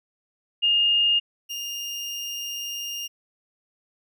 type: tone pair in turn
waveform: sine / 30% pulse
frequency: 2833 / 2821 Hz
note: F7 / F7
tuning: +24 / +17 cents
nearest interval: unison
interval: 7 cents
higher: first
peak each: -17 / -27 dBFS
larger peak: first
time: 0.62-1.2 / 1.49-3.08 s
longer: second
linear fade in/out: 20 ms
effects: none